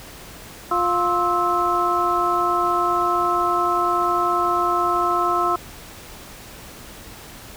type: harmonic tone with a mistuned harmonic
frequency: 351.7 Hz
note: F4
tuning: 12 cents sharp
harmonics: 1 / 2 / 3 / 4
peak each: -25 / -24 / -22 / -21 dBFS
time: 0.71-5.56 s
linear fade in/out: 5 ms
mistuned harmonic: 4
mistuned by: -130 cents
effects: pink hiss -40 dBFS RMS until 7.56 s